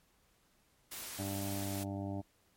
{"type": "noise", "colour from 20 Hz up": "white", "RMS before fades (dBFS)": -44, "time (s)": [0.91, 1.84], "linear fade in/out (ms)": 10}
{"type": "harmonic tone", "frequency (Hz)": 98.7, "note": "G2", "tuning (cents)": 12, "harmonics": [1, 2, 3, 4, 6, 7, 8, 9], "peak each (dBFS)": [-40, -43, -41, -52, -47, -49, -53, -56], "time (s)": [1.18, 2.22], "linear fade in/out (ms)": 20}
{"effects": ["pink hiss -71 dBFS RMS until 2.56 s", "MP3 64 kbps"]}